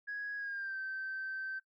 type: tone with pitch glide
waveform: sine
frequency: 1661.2 to 1550 Hz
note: G#6 to G6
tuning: 0 to -20 cents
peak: -36 dBFS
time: 0.07-1.6 s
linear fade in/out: 20 ms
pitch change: -120 cents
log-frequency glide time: 0.37-0.78 s
effects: noise-tail reverb RT60 0.1 s tail -22 dB re dry + tanh soft clip ceiling -33 dBFS